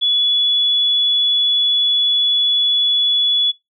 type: tone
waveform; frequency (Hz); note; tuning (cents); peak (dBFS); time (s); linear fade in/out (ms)
sine; 3412; G#7; +46; -13; 0.01-3.52; 20
effects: noise-tail reverb RT60 0.2 s tail -24 dB re dry